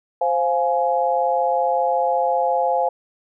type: chord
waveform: sine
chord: F minor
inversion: second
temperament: just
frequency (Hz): 523.8 / 698.5 / 838.1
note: C5 / F5 / Ab5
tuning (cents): +2 / 0 / +16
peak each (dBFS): -21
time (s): 0.21-2.89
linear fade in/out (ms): 5
effects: none